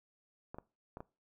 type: clicks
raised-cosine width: 1 ms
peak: -30 dBFS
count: 4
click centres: 0.545 / 0.585 / 0.971 / 1.005 s
effects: noise-tail reverb RT60 0.3 s tail -21 dB re dry